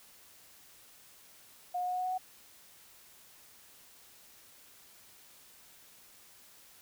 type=tone with pitch steps; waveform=sine; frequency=718 / 722.2 / 726.3 / 730.6 / 734.8 / 739 / 743.3 Hz; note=F5 / F#5 / F#5 / F#5 / F#5 / F#5 / F#5; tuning=+48 / -42 / -32 / -22 / -12 / -2 / +8 cents; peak=-31 dBFS; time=1.74-2.181 s; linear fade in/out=10 ms; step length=63 ms; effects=white hiss -58 dBFS RMS until 6.81 s